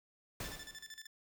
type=noise with exponential decay; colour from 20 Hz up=pink; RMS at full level=-40 dBFS; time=0.4-1 s; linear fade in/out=5 ms; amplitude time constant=130 ms
type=tone with tremolo; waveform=15% pulse; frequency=1760 Hz; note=A6; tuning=in tune; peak=-40 dBFS; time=0.44-1.07 s; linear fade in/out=5 ms; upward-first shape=square; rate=13 Hz; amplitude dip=80%
effects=none